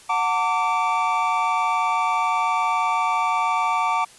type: tone cluster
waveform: triangle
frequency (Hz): 736 / 902 / 1161 / 2328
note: F#5 / A5 / D6 / D7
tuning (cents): -9 / +43 / -20 / -16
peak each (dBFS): -24 / -21 / -21 / -28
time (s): 0.09-4.05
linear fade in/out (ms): 10
effects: white hiss -48 dBFS RMS until 4.18 s + resampled to 24000 Hz